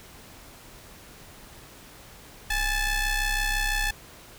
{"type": "ring-modulated tone", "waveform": "sawtooth", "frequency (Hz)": 860, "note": "A5", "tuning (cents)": -40, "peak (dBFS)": -17, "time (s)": [2.5, 3.91], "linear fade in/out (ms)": 5, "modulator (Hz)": 893, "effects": ["pink hiss -48 dBFS RMS until 4.38 s"]}